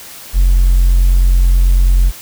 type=tone; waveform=triangle; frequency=44.61 Hz; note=F1; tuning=38 cents sharp; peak=-3 dBFS; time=0.33-2.12 s; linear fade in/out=50 ms; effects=tanh soft clip ceiling -2 dBFS + white hiss -33 dBFS RMS until 2.21 s